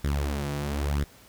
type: tone with flanger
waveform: sawtooth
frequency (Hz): 71.6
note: D2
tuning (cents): -43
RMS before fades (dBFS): -28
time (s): 0.04-1.04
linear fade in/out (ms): 5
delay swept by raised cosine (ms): 0.55 to 6.25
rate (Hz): 1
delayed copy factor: +0.75
effects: pink hiss -53 dBFS RMS until 1.28 s